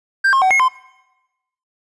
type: tone with pitch steps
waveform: triangle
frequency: 1580 / 1072 / 753 / 2164 / 1032 Hz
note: G6 / C6 / F#5 / C#7 / C6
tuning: +13 / +42 / +30 / -42 / -24 cents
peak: -9 dBFS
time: 0.24-0.685 s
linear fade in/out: 10 ms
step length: 89 ms
effects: noise-tail reverb RT60 1.0 s tail -21 dB re dry + resampled to 24000 Hz